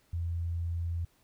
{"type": "tone", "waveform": "sine", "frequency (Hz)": 84.8, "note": "E2", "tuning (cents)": 50, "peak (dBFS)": -30, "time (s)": [0.13, 1.05], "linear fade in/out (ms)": 5, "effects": ["pink hiss -68 dBFS RMS until 1.23 s"]}